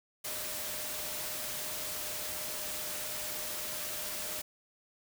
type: tone in noise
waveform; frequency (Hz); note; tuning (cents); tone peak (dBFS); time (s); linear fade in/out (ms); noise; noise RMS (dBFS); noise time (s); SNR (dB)
sine; 610; D#5; -34; -49; 0.24-4.42; 10; white; -38; 0.24-4.42; -14
effects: none